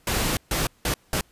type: noise bursts at uneven times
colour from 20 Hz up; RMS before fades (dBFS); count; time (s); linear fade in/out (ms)
pink; -24; 4; 0.07-0.37 / 0.51-0.67 / 0.85-0.94 / 1.13-1.21; 2
effects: pink hiss -60 dBFS RMS until 1.31 s + resampled to 32000 Hz